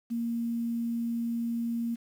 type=tone with quantisation; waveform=sine; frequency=233.1 Hz; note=A#3; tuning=in tune; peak=-28 dBFS; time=0.1-1.96 s; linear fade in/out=20 ms; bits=9; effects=none